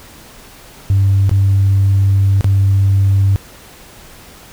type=tone with dropouts; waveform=sine; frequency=98 Hz; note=G2; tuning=in tune; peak=-7 dBFS; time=0.9-3.36 s; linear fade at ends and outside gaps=0 ms; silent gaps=1.294-1.313 / 2.409-2.444 s; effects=tanh soft clip ceiling -5 dBFS + pink hiss -39 dBFS RMS until 4.52 s